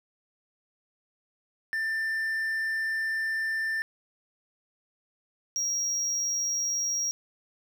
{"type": "tone pair in turn", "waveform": "triangle", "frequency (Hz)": [1784, 5646], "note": ["A6", "F8"], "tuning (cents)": [23, 18], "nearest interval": "octave + minor sixth", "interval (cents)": 1995, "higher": "second", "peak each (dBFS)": -25, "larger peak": "neither", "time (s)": [[1.73, 3.82], [5.56, 7.11]], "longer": "first", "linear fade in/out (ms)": 0, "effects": []}